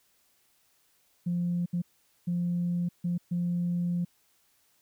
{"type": "tone bursts at uneven times", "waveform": "sine", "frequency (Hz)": 174.61, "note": "F3", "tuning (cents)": 0, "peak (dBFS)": -25, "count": 5, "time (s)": [[1.26, 1.66], [1.73, 1.82], [2.27, 2.89], [3.04, 3.18], [3.31, 4.05]], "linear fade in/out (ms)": 10, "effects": ["tanh soft clip ceiling -22 dBFS", "white hiss -68 dBFS RMS until 4.81 s"]}